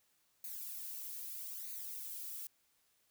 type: noise with flanger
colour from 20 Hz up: violet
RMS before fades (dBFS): -45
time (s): 0.44-2.47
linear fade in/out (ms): 2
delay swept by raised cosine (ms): 0.46 to 2.36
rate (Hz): 0.79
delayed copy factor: +0.7
effects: white hiss -75 dBFS RMS until 3.1 s